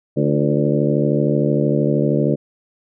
harmonic tone with a mistuned harmonic, 73 Hz, D2, 10 cents flat, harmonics 2 / 3 / 4 / 5 / 6 / 7 / 8, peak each -19 / -21 / -22 / -23 / -24 / -24 / -25 dBFS, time 0.16-2.36 s, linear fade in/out 20 ms, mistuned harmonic 5, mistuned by -60 cents, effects none

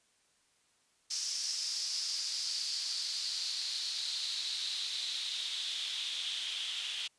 white noise with band-pass filter sweep, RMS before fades -37 dBFS, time 1.1-7.08 s, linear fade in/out 10 ms, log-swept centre 5400 to 3200 Hz, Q 5.3, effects white hiss -71 dBFS RMS until 7.18 s + resampled to 22050 Hz

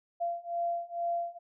sine beating tone pair, 686 / 688.2 Hz, F5 / F5, -31 / -26 cents, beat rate 2.2 Hz, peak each -34 / -33 dBFS, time 0.2-1.39 s, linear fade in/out 20 ms, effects none

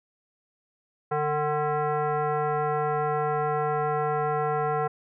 sine tone with frequency modulation, 148.8 Hz, D3, 23 cents sharp, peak -23 dBFS, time 1.11-4.88 s, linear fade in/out 10 ms, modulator 600 Hz, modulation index 1.8, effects none

